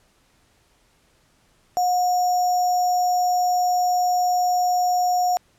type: tone with sample-and-hold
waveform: sine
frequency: 723 Hz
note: F#5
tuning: 40 cents flat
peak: -17 dBFS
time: 1.77-5.37 s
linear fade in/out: 0 ms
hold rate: 6300 Hz
effects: pink hiss -61 dBFS RMS until 5.58 s + low-pass 11000 Hz 12 dB/octave